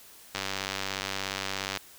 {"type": "click train", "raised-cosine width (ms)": 0.2, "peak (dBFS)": -13, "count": 139, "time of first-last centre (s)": [0.35, 1.773], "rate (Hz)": 97, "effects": ["white hiss -52 dBFS RMS until 1.98 s"]}